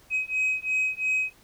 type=beating tone pair; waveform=sine; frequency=2531 / 2533.9 Hz; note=D#7 / D#7; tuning=+29 / +31 cents; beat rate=2.9 Hz; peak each=-25 dBFS; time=0.1-1.33 s; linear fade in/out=50 ms; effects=tanh soft clip ceiling -20 dBFS + pink hiss -57 dBFS RMS until 1.43 s

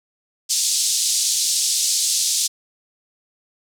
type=band-pass noise; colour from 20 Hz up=white; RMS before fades=-20 dBFS; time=0.49-2.48 s; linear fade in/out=20 ms; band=4000 to 8600 Hz; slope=24 dB/octave; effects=none

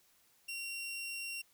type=tone; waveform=sawtooth; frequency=2748 Hz; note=F7; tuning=29 cents flat; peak=-36 dBFS; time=0.48-1.42 s; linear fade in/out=10 ms; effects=white hiss -69 dBFS RMS until 1.53 s

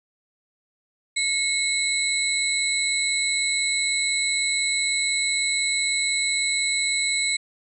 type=tone cluster; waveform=sine; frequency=2180 / 3924 / 4070 / 7930 Hz; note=C#7 / B7 / C8 / B8; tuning=-29 / -12 / -49 / +6 cents; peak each=-24 / -30 / -29 / -26 dBFS; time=1.16-7.37 s; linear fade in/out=10 ms; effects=none

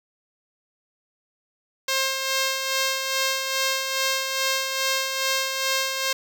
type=tone with tremolo; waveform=5% pulse; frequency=532 Hz; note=C5; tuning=29 cents sharp; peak=-9 dBFS; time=1.88-6.13 s; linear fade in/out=5 ms; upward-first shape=sine; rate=2.4 Hz; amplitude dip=45%; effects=none

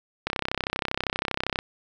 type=click train; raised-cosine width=0.3 ms; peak=-9 dBFS; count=44; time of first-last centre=0.27-1.589 s; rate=32.6 Hz; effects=none

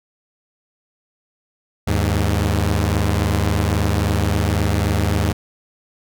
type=tone pair together; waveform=sawtooth; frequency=78.82 / 102.5 Hz; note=D#2 / G#2; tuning=+23 / -22 cents; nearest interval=perfect fourth; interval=455 cents; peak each=-15 dBFS; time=1.87-5.33 s; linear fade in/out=10 ms; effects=none

